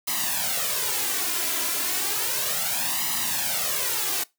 white noise with flanger, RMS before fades -26 dBFS, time 0.07-4.24 s, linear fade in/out 10 ms, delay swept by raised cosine 1 to 3 ms, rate 0.33 Hz, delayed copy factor +0.8, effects noise-tail reverb RT60 0.2 s tail -22 dB re dry + high-pass 150 Hz 12 dB/octave

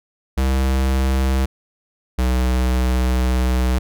square tone pair in turn, 65.9 / 63.04 Hz, C2 / B1, +13 / +36 cents, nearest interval minor second, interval 77 cents, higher first, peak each -16 dBFS, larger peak neither, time 0.37-1.46 / 2.18-3.79 s, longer second, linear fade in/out 10 ms, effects none

